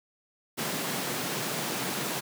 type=high-pass noise; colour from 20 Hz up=pink; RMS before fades=-32 dBFS; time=0.57-2.21 s; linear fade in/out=20 ms; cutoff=130 Hz; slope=48 dB/octave; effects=none